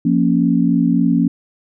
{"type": "chord", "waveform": "sine", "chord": "Bb minor", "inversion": "second", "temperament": "equal with one note detuned", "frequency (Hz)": [174.61, 233.8, 277.2], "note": ["F3", "Bb3", "Db4"], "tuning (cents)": [0, 5, 0], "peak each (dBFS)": -16, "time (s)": [0.05, 1.28], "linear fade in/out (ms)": 5, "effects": []}